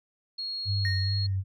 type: tone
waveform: sine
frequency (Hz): 4298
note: C8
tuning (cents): +46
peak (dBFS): -31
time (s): 0.38-1.27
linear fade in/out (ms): 10
type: tone with vibrato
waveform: sine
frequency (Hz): 98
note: G2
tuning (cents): 0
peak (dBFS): -25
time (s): 0.65-1.44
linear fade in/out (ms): 50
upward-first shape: sine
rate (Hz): 2.4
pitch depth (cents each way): 45
type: tone with exponential decay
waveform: triangle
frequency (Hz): 1852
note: A#6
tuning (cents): -12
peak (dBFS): -26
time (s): 0.85-1.36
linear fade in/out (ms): 1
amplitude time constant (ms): 110
effects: none